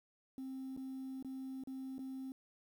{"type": "tone with dropouts", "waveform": "sine", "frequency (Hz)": 263.9, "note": "C4", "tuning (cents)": 15, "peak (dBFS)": -40, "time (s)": [0.38, 2.32], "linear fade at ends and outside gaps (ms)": 1, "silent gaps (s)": [[0.765, 0.774], [1.226, 1.247], [1.637, 1.673], [1.982, 1.991]], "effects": ["tanh soft clip ceiling -40 dBFS", "11-bit"]}